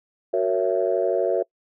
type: chord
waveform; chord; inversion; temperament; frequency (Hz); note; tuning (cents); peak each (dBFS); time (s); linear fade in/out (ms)
sine; F# dominant seventh; none; just; 370 / 462.5 / 555 / 666; F#4 / A#4 / C#5 / E5; 0 / -14 / +2 / +18; -24; 0.33-1.43; 10
effects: noise-tail reverb RT60 0.1 s tail -25 dB re dry + tanh soft clip ceiling -9 dBFS